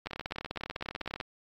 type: two click trains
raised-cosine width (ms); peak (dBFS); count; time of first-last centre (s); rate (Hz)
0.3; -23 / -18; 24 / 19; 0.06-1.21 / 0.07-1.202; 20 / 15.9
effects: AAC 48 kbps